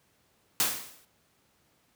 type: noise with exponential decay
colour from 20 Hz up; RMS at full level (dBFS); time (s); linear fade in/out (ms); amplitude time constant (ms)
white; -23; 0.6-1.05; 1; 97
effects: pink hiss -68 dBFS RMS until 1.95 s + high-pass 80 Hz 12 dB/octave